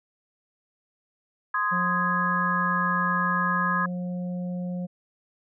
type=chord; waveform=sine; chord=Ab major; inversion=first; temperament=just; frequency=1038.3 / 1245.9 / 1661.2 Hz; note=C6 / Eb6 / Ab6; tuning=-14 / +2 / 0 cents; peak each=-27 dBFS; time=1.54-3.86 s; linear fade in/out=5 ms
type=harmonic tone; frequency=179 Hz; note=F3; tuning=43 cents sharp; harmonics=1 / 3 / 4; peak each=-28 / -39 / -49 dBFS; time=1.71-4.87 s; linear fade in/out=20 ms
effects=none